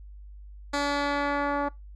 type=tone with low-pass filter sweep; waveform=10% pulse; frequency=286.1 Hz; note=D4; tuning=45 cents flat; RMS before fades=-27 dBFS; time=0.73-1.69 s; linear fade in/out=10 ms; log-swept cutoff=6700 to 1100 Hz; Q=0.98; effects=noise-tail reverb RT60 0.2 s tail -23 dB re dry + added 50 Hz sine -42 dBFS peak until 1.95 s